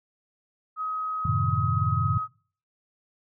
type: tone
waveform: sine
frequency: 1266 Hz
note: D#6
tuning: 30 cents sharp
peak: -27 dBFS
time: 0.76-2.28 s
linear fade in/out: 50 ms
type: chord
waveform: sine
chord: F# diminished seventh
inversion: none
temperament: equal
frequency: 92.5 / 110 / 130.81 / 155.56 Hz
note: F#2 / A2 / C3 / Eb3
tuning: 0 / 0 / 0 / 0 cents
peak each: -28 / -27 / -28 / -30 dBFS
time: 1.25-2.18 s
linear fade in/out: 5 ms
effects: noise-tail reverb RT60 0.5 s tail -23 dB re dry